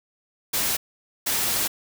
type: noise bursts at uneven times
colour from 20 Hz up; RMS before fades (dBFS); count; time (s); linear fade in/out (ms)
white; -24; 2; 0.53-0.77 / 1.26-1.68; 10
effects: none